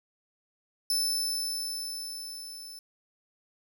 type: tone with level ramp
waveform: sawtooth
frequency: 5274 Hz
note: E8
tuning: in tune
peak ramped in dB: -22 to -40 dBFS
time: 0.9-2.79 s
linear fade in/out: 2 ms
effects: 10-bit